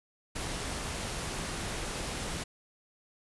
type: noise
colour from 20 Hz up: pink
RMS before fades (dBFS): -36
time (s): 0.35-2.44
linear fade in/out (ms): 10
effects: resampled to 24000 Hz